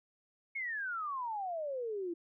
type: exponential sweep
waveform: sine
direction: down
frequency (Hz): 2217 to 330.9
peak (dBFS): -35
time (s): 0.55-2.14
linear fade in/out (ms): 10
effects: none